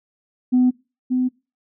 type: tone pair in turn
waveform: sine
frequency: 251.3 / 253.6 Hz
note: B3 / B3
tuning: +30 / +46 cents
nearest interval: unison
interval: 16 cents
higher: second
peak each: -11 / -16 dBFS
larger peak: first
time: 0.52-0.71 / 1.1-1.29 s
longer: neither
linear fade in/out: 20 ms
effects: noise-tail reverb RT60 0.3 s tail -23 dB re dry + tanh soft clip ceiling -9 dBFS